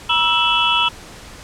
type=tone cluster; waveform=sine; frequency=959 / 1321 / 2651 / 2989 / 3347 Hz; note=A#5 / E6 / E7 / F#7 / G#7; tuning=+49 / +3 / +9 / +17 / +13 cents; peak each=-20 dBFS; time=0.09-0.89 s; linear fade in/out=10 ms; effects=pink hiss -38 dBFS RMS until 1.43 s + low-pass 9000 Hz 12 dB/octave